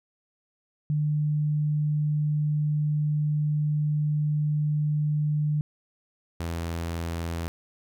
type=tone pair in turn; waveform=sine / sawtooth; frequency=150 / 83.82 Hz; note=D3 / E2; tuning=+37 / +29 cents; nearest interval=minor seventh; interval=1008 cents; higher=first; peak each=-22 / -25 dBFS; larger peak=first; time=0.9-5.61 / 6.4-7.48 s; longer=first; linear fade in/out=0 ms; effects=none

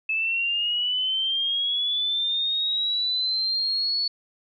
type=linear sweep; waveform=sine; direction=up; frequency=2602 to 4435 Hz; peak=-22 dBFS; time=0.09-4.08 s; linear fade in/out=5 ms; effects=none

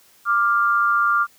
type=tone pair together; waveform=sine; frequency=1181.4 / 1396.9 Hz; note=D6 / F6; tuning=+10 / 0 cents; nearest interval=minor third; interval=290 cents; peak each=-18 dBFS; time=0.25-1.27 s; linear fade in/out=50 ms; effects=white hiss -54 dBFS RMS until 1.38 s + high-pass 60 Hz 12 dB/octave

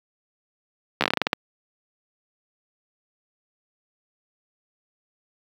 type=slowing click train; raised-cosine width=0.3 ms; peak=-3 dBFS; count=11; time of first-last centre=1.01-1.331 s; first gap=13 ms; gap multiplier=1.19; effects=high-pass 150 Hz 12 dB/octave + 7-bit

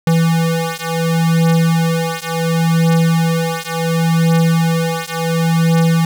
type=beating tone pair; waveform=square; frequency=164.7 / 165.4 Hz; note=E3 / E3; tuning=-1 / +6 cents; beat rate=0.7 Hz; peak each=-16 dBFS; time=0.07-6.05 s; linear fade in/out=2 ms; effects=none

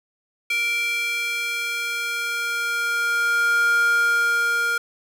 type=tone with high-pass filter sweep; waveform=square; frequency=469.2 Hz; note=A#4; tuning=11 cents sharp; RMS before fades=-22 dBFS; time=0.5-4.78 s; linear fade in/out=5 ms; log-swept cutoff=2300 to 1200 Hz; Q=5.3; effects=none

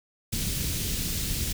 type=band-stop noise; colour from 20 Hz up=pink; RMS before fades=-29 dBFS; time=0.32-1.53 s; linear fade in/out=10 ms; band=230 to 3400 Hz; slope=12 dB/octave; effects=none

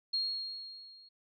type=tone with level ramp; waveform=sine; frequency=4274 Hz; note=C8; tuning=36 cents sharp; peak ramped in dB=-28 to -55 dBFS; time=0.13-1.09 s; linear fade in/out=10 ms; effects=none

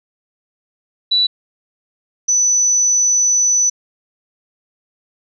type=tone pair in turn; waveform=sine; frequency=3951 / 5980 Hz; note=B7 / F#8; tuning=0 / +17 cents; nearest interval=perfect fifth; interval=717 cents; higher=second; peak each=-11 dBFS; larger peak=neither; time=1.11-1.27 / 2.28-3.7 s; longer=second; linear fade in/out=10 ms; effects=none

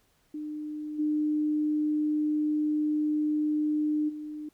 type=tone with level steps; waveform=sine; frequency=302.3 Hz; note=D#4; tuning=50 cents flat; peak=-33 / -24 / -35 dBFS; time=0.34-4.49 s; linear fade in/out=5 ms; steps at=0.98 / 4.08 s; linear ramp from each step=20 ms; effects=pink hiss -68 dBFS RMS until 4.53 s

